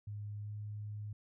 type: tone with pitch glide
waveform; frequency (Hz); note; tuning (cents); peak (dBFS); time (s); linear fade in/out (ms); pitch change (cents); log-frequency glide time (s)
sine; 103.83 to 104.85; G#2 to G#2; 0 to +17; -40; 0.07-1.13; 5; +17; 0.42-0.49
effects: none